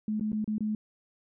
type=tone with dropouts; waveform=sine; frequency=214 Hz; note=A3; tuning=48 cents flat; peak=-27 dBFS; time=0.08-0.75 s; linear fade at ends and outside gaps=2 ms; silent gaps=0.197-0.209 / 0.319-0.329 / 0.444-0.477 / 0.582-0.606 s; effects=none